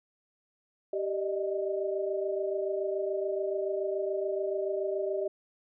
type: tone cluster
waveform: sine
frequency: 389.3 / 601 / 628 Hz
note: G4 / D5 / D#5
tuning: -12 / +40 / +16 cents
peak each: -31 / -34 / -35 dBFS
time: 0.93-5.28 s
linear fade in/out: 5 ms
effects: none